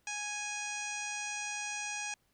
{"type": "harmonic tone with a mistuned harmonic", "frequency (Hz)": 830.6, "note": "G#5", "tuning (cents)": 0, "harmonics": [1, 2, 3, 4, 5, 6, 7, 8, 9, 10], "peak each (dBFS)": [-44, -44, -40, -50, -52, -51, -45, -44, -57, -50], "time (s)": [0.07, 2.14], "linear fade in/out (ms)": 2, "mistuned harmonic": 4, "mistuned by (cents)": -20, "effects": ["pink hiss -74 dBFS RMS until 2.33 s"]}